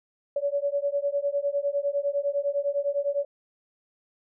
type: beating tone pair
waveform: sine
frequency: 563 / 572.9 Hz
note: C#5 / D5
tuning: +27 / -43 cents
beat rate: 9.9 Hz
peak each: -27 dBFS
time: 0.36-3.25 s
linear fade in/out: 5 ms
effects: none